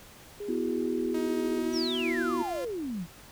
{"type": "tone", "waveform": "sine", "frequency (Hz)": 410.2, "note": "G#4", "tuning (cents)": -21, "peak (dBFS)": -34, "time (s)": [0.4, 1.59], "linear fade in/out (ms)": 5}
{"type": "chord", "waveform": "sine", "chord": "B suspended fourth", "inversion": "none", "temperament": "equal", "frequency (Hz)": [246.9, 329.6, 370], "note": ["B3", "E4", "F#4"], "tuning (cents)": [0, 0, 0], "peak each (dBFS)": -32, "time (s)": [0.48, 2.43], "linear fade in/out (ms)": 10}
{"type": "tone with pitch glide", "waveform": "sawtooth", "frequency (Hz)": [315.5, 346], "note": ["D#4", "F4"], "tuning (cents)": [24, -16], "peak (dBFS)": -32, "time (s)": [1.14, 2.65], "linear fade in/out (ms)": 5, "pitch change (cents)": 160, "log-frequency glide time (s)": [1.61, 2.31]}
{"type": "exponential sweep", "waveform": "sine", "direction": "down", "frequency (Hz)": [6080, 155.56], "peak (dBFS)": -31, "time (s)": [1.72, 3.07], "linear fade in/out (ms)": 50}
{"effects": ["pink hiss -51 dBFS RMS until 3.31 s"]}